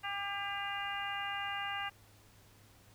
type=harmonic tone with a mistuned harmonic; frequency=401 Hz; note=G4; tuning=39 cents sharp; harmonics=2 / 3 / 4 / 5 / 6 / 7; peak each=-41 / -43 / -42 / -44 / -48 / -42 dBFS; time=0.03-1.9 s; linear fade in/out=20 ms; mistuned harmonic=3; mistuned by=-17 cents; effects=added 103 Hz sine -63 dBFS peak until 2.94 s + pink hiss -63 dBFS RMS until 2.94 s